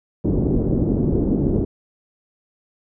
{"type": "low-pass noise", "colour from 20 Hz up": "white", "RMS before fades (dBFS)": -19, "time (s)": [0.24, 1.65], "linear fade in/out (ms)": 10, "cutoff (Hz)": 360, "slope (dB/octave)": 24, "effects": []}